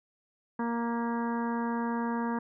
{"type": "harmonic tone with a mistuned harmonic", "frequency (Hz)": 233.9, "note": "A#3", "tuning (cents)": 6, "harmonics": [1, 2, 3, 4, 5, 6, 7, 8], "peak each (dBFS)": [-30, -38, -44, -35, -42, -48, -43, -52], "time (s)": [0.59, 2.39], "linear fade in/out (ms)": 5, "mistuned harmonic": 8, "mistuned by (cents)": 45, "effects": []}